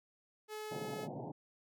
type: tone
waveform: sawtooth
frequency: 428.2 Hz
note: A4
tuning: 47 cents flat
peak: -38 dBFS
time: 0.48-1.08 s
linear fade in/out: 50 ms
type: band-pass noise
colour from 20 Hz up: pink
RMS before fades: -44 dBFS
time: 0.71-1.32 s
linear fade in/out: 10 ms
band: 120 to 900 Hz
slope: 96 dB/octave
effects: none